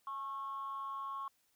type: tone with amplitude modulation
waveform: sine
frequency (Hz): 1094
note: C#6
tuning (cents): -23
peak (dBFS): -35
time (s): 0.07-1.28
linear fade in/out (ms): 2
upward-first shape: sine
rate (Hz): 245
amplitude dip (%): 60
effects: tanh soft clip ceiling -34 dBFS + white hiss -75 dBFS RMS until 1.55 s